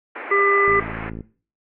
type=band-pass noise; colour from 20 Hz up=white; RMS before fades=-33 dBFS; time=0.15-1.1 s; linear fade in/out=10 ms; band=270 to 2300 Hz; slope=48 dB/octave
type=harmonic tone; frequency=399.3 Hz; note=G4; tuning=32 cents sharp; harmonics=1 / 3 / 5; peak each=-19 / -19 / -19 dBFS; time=0.31-0.8 s; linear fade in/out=5 ms
type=click train; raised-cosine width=3 ms; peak=-20 dBFS; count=30; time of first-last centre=0.68-1.207 s; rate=55 Hz
effects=noise-tail reverb RT60 0.4 s tail -18 dB re dry